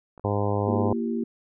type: clicks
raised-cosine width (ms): 1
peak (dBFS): -33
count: 2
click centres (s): 0.178 / 0.196
type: harmonic tone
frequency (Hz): 102.2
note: G#2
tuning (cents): -27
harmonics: 1 / 2 / 3 / 4 / 5 / 6 / 7 / 8 / 9 / 10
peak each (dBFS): -26 / -32 / -33 / -30 / -30 / -35 / -35 / -35 / -35 / -37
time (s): 0.24-0.93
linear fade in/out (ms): 5
type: chord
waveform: sine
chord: E diminished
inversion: second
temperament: equal with one note detuned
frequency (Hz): 233.1 / 338.1 / 392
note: Bb3 / E4 / G4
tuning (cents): 0 / +44 / 0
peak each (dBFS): -26 / -32 / -32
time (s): 0.67-1.24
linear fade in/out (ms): 5
effects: none